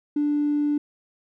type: tone with tanh clipping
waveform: triangle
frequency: 293.7 Hz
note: D4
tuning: in tune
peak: -19 dBFS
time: 0.16-0.78 s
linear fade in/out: 5 ms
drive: 1 dB
effects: none